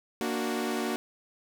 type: chord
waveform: sawtooth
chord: Bb augmented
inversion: none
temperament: equal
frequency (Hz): 233.1 / 293.7 / 370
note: Bb3 / D4 / F#4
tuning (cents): 0 / 0 / 0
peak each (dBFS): -28 / -31 / -29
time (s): 0.21-0.96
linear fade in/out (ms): 0
effects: none